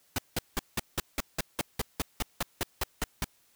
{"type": "noise bursts", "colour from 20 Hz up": "pink", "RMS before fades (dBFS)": -29, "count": 16, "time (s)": [0.16, 3.244], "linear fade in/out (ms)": 2, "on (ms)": 24, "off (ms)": 180, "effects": ["white hiss -66 dBFS RMS until 3.55 s"]}